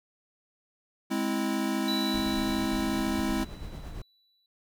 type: chord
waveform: square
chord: Ab augmented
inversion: none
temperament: equal with one note detuned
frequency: 207.7 / 261.6 / 327.7 Hz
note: Ab3 / C4 / E4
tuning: 0 / 0 / -10 cents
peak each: -32 dBFS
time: 1.1-3.45 s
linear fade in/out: 20 ms
type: tone with exponential decay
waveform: triangle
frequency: 3951 Hz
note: B7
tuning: in tune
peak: -28 dBFS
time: 1.88-4.46 s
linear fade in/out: 2 ms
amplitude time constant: 560 ms
type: noise with tremolo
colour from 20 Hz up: brown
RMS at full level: -37 dBFS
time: 2.14-4.02 s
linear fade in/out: 5 ms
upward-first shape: triangle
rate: 8.8 Hz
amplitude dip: 45%
effects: none

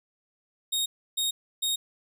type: tone bursts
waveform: sawtooth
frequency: 3729 Hz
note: A#7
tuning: in tune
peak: -22 dBFS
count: 3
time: 0.72-1.76 s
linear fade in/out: 10 ms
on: 140 ms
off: 310 ms
effects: none

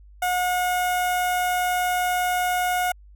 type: tone with notch filter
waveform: sawtooth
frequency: 723 Hz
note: F#5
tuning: 40 cents flat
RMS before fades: -23 dBFS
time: 0.22-2.92 s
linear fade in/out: 5 ms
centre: 4500 Hz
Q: 1.3
effects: added 50 Hz sine -45 dBFS peak until 3.15 s

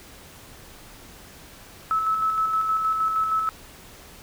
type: tone with tremolo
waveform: sine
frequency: 1301 Hz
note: E6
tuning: 23 cents flat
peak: -19 dBFS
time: 1.91-3.49 s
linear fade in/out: 0 ms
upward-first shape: square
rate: 6.4 Hz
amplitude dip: 35%
effects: pink hiss -46 dBFS RMS until 4.22 s

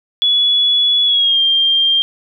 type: tone with pitch glide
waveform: sine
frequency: 3399 to 3190 Hz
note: G#7 to G7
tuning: +39 to +30 cents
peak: -10 dBFS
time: 0.22-2.02 s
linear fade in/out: 0 ms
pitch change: -109 cents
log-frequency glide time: 1.05-1.4 s
effects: none

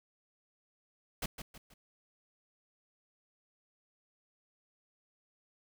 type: noise with echo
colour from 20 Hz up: pink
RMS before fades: -36 dBFS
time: 1.22-1.26 s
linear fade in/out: 5 ms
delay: 160 ms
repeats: 3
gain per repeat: -8 dB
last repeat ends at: 1.74 s
effects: none

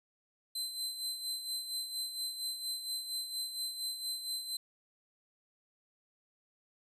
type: tone with tremolo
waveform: sawtooth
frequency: 4067 Hz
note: C8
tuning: 50 cents flat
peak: -31 dBFS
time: 0.55-4.57 s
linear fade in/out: 5 ms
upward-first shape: sine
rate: 4.3 Hz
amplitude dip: 60%
effects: resampled to 32000 Hz

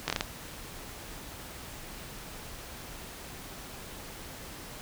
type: slowing click train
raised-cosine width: 0.2 ms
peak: -10 dBFS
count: 5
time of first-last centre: 0.08-0.209 s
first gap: 20 ms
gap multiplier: 1.33
effects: pink hiss -44 dBFS RMS until 4.81 s

